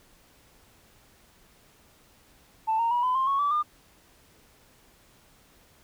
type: tone with pitch steps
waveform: sine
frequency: 884 / 924.2 / 966.2 / 1010.2 / 1056.1 / 1104.2 / 1154.4 / 1206.9 Hz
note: A5 / A#5 / B5 / B5 / C6 / C#6 / D6 / D6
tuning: +8 / -15 / -38 / +39 / +16 / -7 / -30 / +47 cents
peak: -21 dBFS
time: 2.67-3.63 s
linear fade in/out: 20 ms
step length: 120 ms
effects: tanh soft clip ceiling -18 dBFS + pink hiss -59 dBFS RMS until 5.83 s